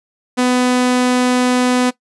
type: tone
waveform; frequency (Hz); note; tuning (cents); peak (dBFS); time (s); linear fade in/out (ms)
sawtooth; 250; B3; +21; -8; 0.37-1.91; 20
effects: noise-tail reverb RT60 0.1 s tail -18 dB re dry + resampled to 24000 Hz

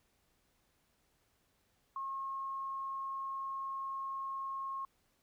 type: tone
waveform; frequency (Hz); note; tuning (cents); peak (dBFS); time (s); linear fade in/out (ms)
sine; 1081; C#6; -44; -37; 1.96-4.85; 2
effects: pink hiss -75 dBFS RMS until 5.22 s

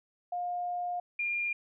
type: tone pair in turn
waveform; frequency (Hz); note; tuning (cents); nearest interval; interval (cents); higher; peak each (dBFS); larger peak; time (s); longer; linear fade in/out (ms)
sine; 710 / 2405; F5 / D7; +28 / +41; octave + major sixth; 2113; second; -31 / -29; second; 0.32-1 / 1.19-1.53; first; 5
effects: none

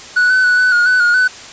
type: tone with pitch steps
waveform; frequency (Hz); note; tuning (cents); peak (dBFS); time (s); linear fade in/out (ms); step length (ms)
triangle; 1475 / 1512 / 1478 / 1498 / 1435 / 1498 / 1433 / 1502; F#6 / F#6 / F#6 / F#6 / F6 / F#6 / F6 / F#6; -6 / +37 / -2 / +21 / +47 / +21 / +44 / +26; -7; 0.16-1.28; 10; 140
effects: white hiss -33 dBFS RMS until 1.52 s + resampled to 16000 Hz

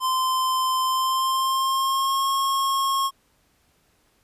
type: tone with pitch glide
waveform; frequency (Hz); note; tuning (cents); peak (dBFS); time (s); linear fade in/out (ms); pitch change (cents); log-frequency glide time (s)
square; 1036 to 1085.6; C6 to C#6; -17 to -36; -21; 0-3.11; 50; +81; 0.83-2.29
effects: pink hiss -64 dBFS RMS until 4.23 s + resampled to 32000 Hz

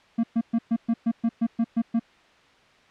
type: tone bursts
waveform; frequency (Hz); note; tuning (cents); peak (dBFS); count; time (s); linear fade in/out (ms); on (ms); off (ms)
triangle; 230; A#3; -23; -17; 11; 0.18-1.996; 10; 56; 120
effects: white hiss -56 dBFS RMS until 2.9 s + low-pass 3000 Hz 12 dB/octave

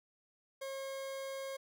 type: tone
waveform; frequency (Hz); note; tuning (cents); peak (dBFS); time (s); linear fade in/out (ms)
40% pulse; 540; C#5; -45; -39; 0.61-1.57; 10
effects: none

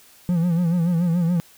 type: tone with vibrato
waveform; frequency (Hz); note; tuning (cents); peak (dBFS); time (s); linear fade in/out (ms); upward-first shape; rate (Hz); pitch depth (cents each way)
triangle; 171.6; F3; -30; -15; 0.29-1.4; 0; sine; 7; 86
effects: white hiss -51 dBFS RMS until 1.57 s

